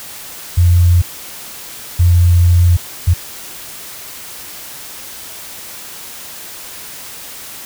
sine tone bursts at uneven times, 87.31 Hz, F2, in tune, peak -6 dBFS, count 3, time 0.57-1.02 / 1.99-2.77 / 3.07-3.14 s, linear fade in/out 10 ms, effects white hiss -31 dBFS RMS until 7.65 s

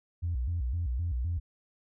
sine tone with vibrato, 72.5 Hz, D2, 22 cents flat, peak -27 dBFS, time 0.22-1.4 s, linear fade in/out 20 ms, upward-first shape square, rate 3.9 Hz, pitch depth 290 cents each way, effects tanh soft clip ceiling -24 dBFS

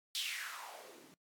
blue noise with band-pass filter sweep, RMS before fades -44 dBFS, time 0.15-1.14 s, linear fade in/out 0 ms, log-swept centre 3800 to 210 Hz, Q 3.6, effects noise-tail reverb RT60 0.1 s tail -21 dB re dry + MP3 96 kbps

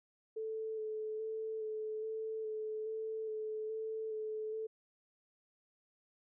sine tone with vibrato, 436.7 Hz, A4, 13 cents flat, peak -37 dBFS, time 0.36-4.67 s, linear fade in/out 10 ms, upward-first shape square, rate 1.2 Hz, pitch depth 14 cents each way, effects none

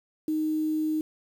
sine tone with quantisation, 310 Hz, D#4, 6 cents flat, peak -24 dBFS, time 0.28-1.01 s, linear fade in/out 2 ms, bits 8, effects none

